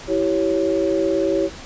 sine chord, C# diminished, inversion first, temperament equal with one note detuned, 329.6 / 387.9 / 554.4 Hz, E4 / G4 / C#5, 0 / -18 / 0 cents, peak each -21 dBFS, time 0.07-1.5 s, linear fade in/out 50 ms, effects pink hiss -37 dBFS RMS until 1.65 s + resampled to 16000 Hz

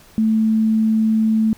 sine tone, 220 Hz, A3, in tune, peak -13 dBFS, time 0.18-1.53 s, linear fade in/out 0 ms, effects pink hiss -48 dBFS RMS until 1.57 s

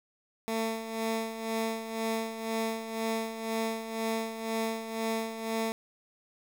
15% pulse tone with tremolo, 224.1 Hz, A3, 32 cents sharp, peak -22 dBFS, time 0.48-5.72 s, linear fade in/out 0 ms, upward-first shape sine, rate 2 Hz, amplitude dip 65%, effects 10-bit

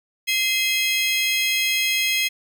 35% pulse tone cluster, 2069 / 2548 / 3259 Hz, C7 / D#7 / G#7, -20 / +41 / -33 cents, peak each -22 dBFS, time 0.27-2.29 s, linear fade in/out 20 ms, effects none

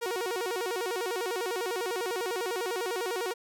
sawtooth tone with vibrato, 416.7 Hz, G#4, 6 cents sharp, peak -26 dBFS, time 0.01-3.34 s, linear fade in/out 20 ms, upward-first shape square, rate 10 Hz, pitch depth 210 cents each way, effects none

